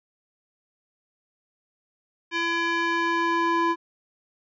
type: tone with band-pass filter sweep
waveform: square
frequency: 336.6 Hz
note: E4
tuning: 36 cents sharp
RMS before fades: -24 dBFS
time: 2.31-3.76 s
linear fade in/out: 50 ms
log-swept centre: 2200 to 980 Hz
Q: 1.4
effects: resampled to 16000 Hz